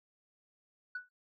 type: tone with exponential decay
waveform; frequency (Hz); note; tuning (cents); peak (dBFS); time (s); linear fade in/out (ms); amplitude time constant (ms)
sine; 1480; F#6; 0; -32; 0.95-1.09; 5; 29
effects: noise-tail reverb RT60 0.1 s tail -19 dB re dry + tanh soft clip ceiling -33 dBFS